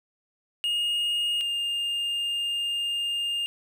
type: tone pair in turn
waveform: triangle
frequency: 2853 / 2815 Hz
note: F7 / F7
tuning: +36 / +13 cents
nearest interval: unison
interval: 23 cents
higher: first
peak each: -22 / -24 dBFS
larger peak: first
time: 0.64-1.41 / 1.41-3.46 s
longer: second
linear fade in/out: 0 ms
effects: none